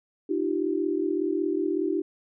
sine tone cluster, 304.7 / 341.2 / 386.4 Hz, D#4 / F4 / G4, -36 / -40 / -25 cents, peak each -28 dBFS, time 0.29-2.02 s, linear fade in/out 10 ms, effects none

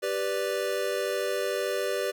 square chord, G major, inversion none, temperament equal, 392 / 493.9 / 587.3 Hz, G4 / B4 / D5, 0 / 0 / 0 cents, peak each -32 dBFS, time 0.02-2.12 s, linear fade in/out 20 ms, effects none

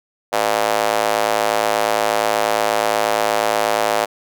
square tone with high-pass filter, 54.2 Hz, A1, 25 cents flat, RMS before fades -18 dBFS, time 0.32-4.06 s, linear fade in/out 20 ms, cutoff 630 Hz, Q 2.2, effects none

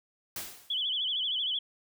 white noise with exponential decay, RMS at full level -35 dBFS, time 0.36-0.87 s, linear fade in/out 2 ms, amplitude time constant 110 ms
sine tone with vibrato, 3208 Hz, G7, 39 cents sharp, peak -28 dBFS, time 0.7-1.59 s, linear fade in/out 5 ms, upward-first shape sine, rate 13 Hz, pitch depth 130 cents each way
effects none

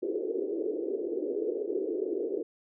pink band-pass noise, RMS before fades -32 dBFS, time 0.02-2.43 s, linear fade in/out 10 ms, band 340 to 450 Hz, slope 48 dB/octave, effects none

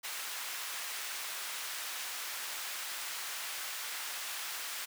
pink high-pass noise, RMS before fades -40 dBFS, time 0.03-4.86 s, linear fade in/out 20 ms, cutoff 1300 Hz, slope 12 dB/octave, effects none

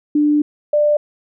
sine tone pair in turn, 296.7 / 593.4 Hz, D4 / D5, +18 / +18 cents, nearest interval octave, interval 1200 cents, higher second, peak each -11 dBFS, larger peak neither, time 0.15-0.42 / 0.73-0.97 s, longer first, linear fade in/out 5 ms, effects none

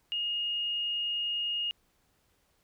sine tone, 2855 Hz, F7, 37 cents sharp, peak -29 dBFS, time 0.12-1.71 s, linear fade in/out 0 ms, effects pink hiss -71 dBFS RMS until 2.63 s

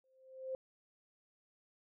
sine tone with exponential growth, 523.3 Hz, C5, in tune, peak -35 dBFS, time 0.04-0.55 s, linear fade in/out 1 ms, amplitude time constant 110 ms, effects none

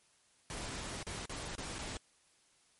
pink noise with dropouts, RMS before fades -42 dBFS, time 0.5-1.97 s, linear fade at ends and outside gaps 1 ms, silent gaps 1.029-1.067 / 1.256-1.295 / 1.553-1.581 / 1.785-1.789 s, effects white hiss -69 dBFS RMS until 2.79 s + MP3 48 kbps

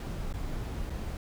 brown noise with dropouts, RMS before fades -35 dBFS, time 0-1.17 s, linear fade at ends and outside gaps 2 ms, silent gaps 0.328-0.338 / 0.898-0.902 s, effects none

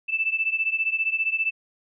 sine beating tone pair, 2637 / 2652 Hz, E7 / E7, 0 / +10 cents, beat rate 15 Hz, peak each -24 / -26 dBFS, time 0.08-1.51 s, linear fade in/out 20 ms, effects none

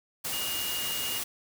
sine tone in noise, 2854 Hz, F7, 37 cents sharp, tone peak -34 dBFS, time 0.32-1.19 s, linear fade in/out 10 ms, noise white, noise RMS -33 dBFS, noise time 0.24-1.24 s, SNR -4 dB, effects none

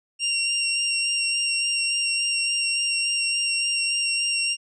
20% pulse tone with vibrato, 2766 Hz, F7, 17 cents flat, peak -16 dBFS, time 0.19-4.57 s, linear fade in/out 50 ms, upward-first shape sine, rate 3.5 Hz, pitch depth 15 cents each way, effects resampled to 22050 Hz

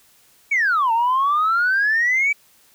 sine exponential two-way sweep, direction down then up, 2322 to 893 to 2322 Hz, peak -14 dBFS, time 0.51-2.33 s, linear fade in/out 10 ms, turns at 0.92 s, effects tanh soft clip ceiling -12 dBFS + white hiss -55 dBFS RMS until 2.74 s

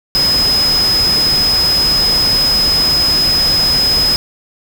sine tone in noise, 5060 Hz, D#8, 28 cents sharp, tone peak -10 dBFS, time 0.15-4.16 s, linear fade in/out 0 ms, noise pink, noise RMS -21 dBFS, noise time 0.15-4.16 s, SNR +8 dB, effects none

